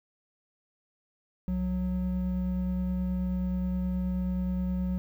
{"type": "tone pair together", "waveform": "triangle", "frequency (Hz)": [64.21, 183.2], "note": ["C2", "F#3"], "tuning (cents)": [-32, -17], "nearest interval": "octave + tritone", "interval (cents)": 1815, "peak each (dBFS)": [-31, -26], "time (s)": [1.48, 4.98], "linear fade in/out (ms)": 0, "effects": ["10-bit"]}